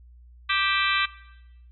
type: harmonic tone with a mistuned harmonic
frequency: 392 Hz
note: G4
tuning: in tune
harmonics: 3 / 4 / 5 / 6 / 7 / 8 / 9 / 10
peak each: -27 / -28 / -29 / -30 / -30 / -31 / -32 / -32 dBFS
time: 0.49-1.06 s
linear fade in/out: 10 ms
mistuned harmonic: 7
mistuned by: -71 cents
effects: noise-tail reverb RT60 1.0 s tail -18 dB re dry + added 60 Hz sine -47 dBFS peak until 1.71 s